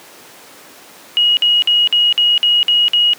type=tone bursts; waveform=sine; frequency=2893 Hz; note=F#7; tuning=40 cents flat; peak=-9 dBFS; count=8; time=1.17-3.134 s; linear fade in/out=0 ms; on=200 ms; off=52 ms; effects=pink hiss -39 dBFS RMS until 3.18 s + high-pass 300 Hz 12 dB/octave

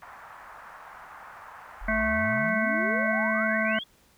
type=band-pass noise; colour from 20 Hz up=pink; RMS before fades=-46 dBFS; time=0.02-2.49 s; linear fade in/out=0 ms; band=830 to 1600 Hz; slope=24 dB/octave
type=exponential sweep; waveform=sine; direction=up; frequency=37.17 to 3432 Hz; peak=-34 dBFS; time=1.81-3.84 s; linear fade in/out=10 ms
type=harmonic tone; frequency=218.9 Hz; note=A3; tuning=9 cents flat; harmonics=1 / 3 / 5 / 7 / 9 / 10; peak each=-29 / -29 / -34 / -28 / -31 / -34 dBFS; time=1.88-3.79 s; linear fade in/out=5 ms
effects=pink hiss -61 dBFS RMS until 4.17 s

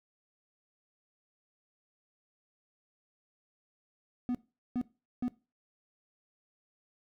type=tone bursts; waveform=triangle; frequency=246.9 Hz; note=B3; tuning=in tune; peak=-27 dBFS; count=3; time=4.29-5.281 s; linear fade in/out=0 ms; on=57 ms; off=410 ms; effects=noise-tail reverb RT60 0.3 s tail -19 dB re dry

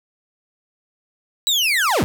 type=linear sweep; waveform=35% pulse; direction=down; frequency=3963 to 48.07 Hz; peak=-14 dBFS; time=1.47-2.04 s; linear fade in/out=0 ms; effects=none

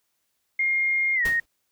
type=tone with pitch glide; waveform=sine; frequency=2128 to 1863.3 Hz; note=C7 to A#6; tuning=+29 to -1 cents; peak=-20 dBFS; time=0.59-1.4 s; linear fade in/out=5 ms; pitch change=-230 cents; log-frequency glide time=1.15-1.24 s
type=noise with exponential decay; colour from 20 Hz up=pink; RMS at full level=-29 dBFS; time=1.25-1.46 s; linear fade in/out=5 ms; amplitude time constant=45 ms
effects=white hiss -74 dBFS RMS until 1.71 s

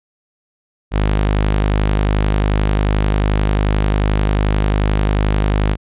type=tone; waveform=sawtooth; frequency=51.3 Hz; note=G#1; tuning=21 cents flat; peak=-9 dBFS; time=0.91-5.77 s; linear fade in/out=50 ms; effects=resampled to 8000 Hz

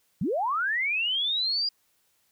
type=linear sweep; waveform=sine; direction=up; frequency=134.8 to 4876 Hz; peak=-24 dBFS; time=0.21-1.69 s; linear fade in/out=5 ms; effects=white hiss -69 dBFS RMS until 2.31 s

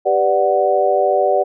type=chord; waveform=sine; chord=G major seventh; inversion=none; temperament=equal; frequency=392 / 493.9 / 587.3 / 740 Hz; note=G4 / B4 / D5 / F#5; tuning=0 / 0 / 0 / 0 cents; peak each=-19 / -20 / -16 / -17 dBFS; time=0.05-1.44 s; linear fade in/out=20 ms; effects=none

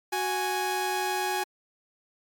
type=tone pair together; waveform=sawtooth; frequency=370 / 830.6 Hz; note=F#4 / G#5; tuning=0 / 0 cents; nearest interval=octave + major second; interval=1400 cents; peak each=-27 / -24 dBFS; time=0.12-1.44 s; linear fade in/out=10 ms; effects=MP3 96 kbps

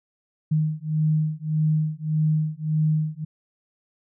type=beating tone pair; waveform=sine; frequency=154.2 / 155.9 Hz; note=D#3 / D#3; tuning=-15 / +4 cents; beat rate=1.7 Hz; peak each=-23 dBFS; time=0.51-3.25 s; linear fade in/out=10 ms; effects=none

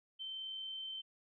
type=tone with amplitude modulation; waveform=sine; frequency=3099 Hz; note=G7; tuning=21 cents flat; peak=-40 dBFS; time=0.19-1.02 s; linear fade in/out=20 ms; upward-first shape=sine; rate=40.8 Hz; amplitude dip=25%; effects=none

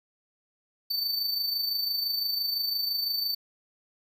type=tone with amplitude modulation; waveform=square; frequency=4551 Hz; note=C#8; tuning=45 cents sharp; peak=-25 dBFS; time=0.9-3.35 s; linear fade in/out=10 ms; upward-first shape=sine; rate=25.9 Hz; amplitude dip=50%; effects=10-bit

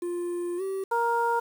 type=tone with pitch glide; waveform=triangle; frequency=349.8 to 385.9 Hz; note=F4 to G4; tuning=+3 to -27 cents; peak=-26 dBFS; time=0.02-0.84 s; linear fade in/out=5 ms; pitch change=+170 cents; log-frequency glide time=0.57-0.62 s
type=harmonic tone; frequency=468.4 Hz; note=A#4; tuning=8 cents sharp; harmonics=1 / 2 / 3; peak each=-28 / -24 / -32 dBFS; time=0.91-1.4 s; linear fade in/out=10 ms
effects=8-bit

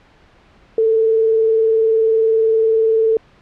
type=tone with vibrato; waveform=sine; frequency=445.2 Hz; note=A4; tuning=20 cents sharp; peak=-11 dBFS; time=0.78-3.17 s; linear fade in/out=2 ms; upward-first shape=triangle; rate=20 Hz; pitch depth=33 cents each way; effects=pink hiss -50 dBFS RMS until 3.41 s + low-pass 3000 Hz 12 dB/octave

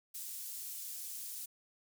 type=high-pass noise; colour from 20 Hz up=pink; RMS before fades=-44 dBFS; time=0.14-1.46 s; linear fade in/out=10 ms; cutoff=8700 Hz; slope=12 dB/octave; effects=none

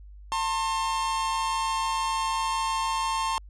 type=tone pair together; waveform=45% pulse; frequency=899 / 1065.7 Hz; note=A5 / C6; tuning=+37 / +31 cents; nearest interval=minor third; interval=294 cents; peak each=-28 dBFS; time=0.32-3.38 s; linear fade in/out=0 ms; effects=added 50 Hz sine -43 dBFS peak until 3.49 s + resampled to 24000 Hz

